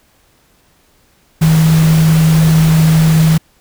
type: tone in noise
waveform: sine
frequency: 159.6 Hz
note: D#3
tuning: 44 cents sharp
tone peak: -6 dBFS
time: 1.41-3.38 s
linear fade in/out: 10 ms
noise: pink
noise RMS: -21 dBFS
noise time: 1.41-3.38 s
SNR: +12 dB
effects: pink hiss -53 dBFS RMS until 3.6 s